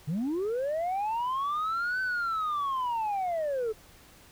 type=linear two-way sweep; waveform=sine; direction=up then down; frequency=135.7 to 1534 to 422.6 Hz; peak=-25 dBFS; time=0.07-3.73 s; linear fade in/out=20 ms; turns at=2.01 s; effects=tanh soft clip ceiling -26 dBFS + pink hiss -55 dBFS RMS until 4.31 s